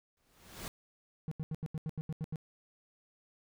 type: noise with exponential growth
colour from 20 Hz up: pink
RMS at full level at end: -40 dBFS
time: 0.17-0.68 s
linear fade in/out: 1 ms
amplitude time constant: 110 ms
type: tone bursts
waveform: triangle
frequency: 157.3 Hz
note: D#3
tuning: 19 cents sharp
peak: -32 dBFS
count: 10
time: 1.28-2.358 s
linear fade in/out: 0 ms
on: 34 ms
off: 82 ms
effects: none